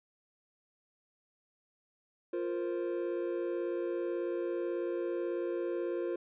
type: chord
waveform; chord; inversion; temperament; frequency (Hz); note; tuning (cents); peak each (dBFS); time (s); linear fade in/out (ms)
triangle; F suspended fourth; none; just; 349.2 / 465.6 / 523.8; F4 / Bb4 / C5; 0 / -2 / +2; -32 / -37 / -37; 2.33-6.16; 5
effects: resampled to 8000 Hz